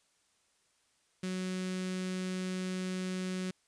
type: tone with notch filter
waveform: sawtooth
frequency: 185 Hz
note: F#3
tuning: in tune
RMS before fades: -36 dBFS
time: 1.23-3.51 s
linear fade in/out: 5 ms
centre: 820 Hz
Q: 0.7
effects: white hiss -72 dBFS RMS until 3.67 s + resampled to 22050 Hz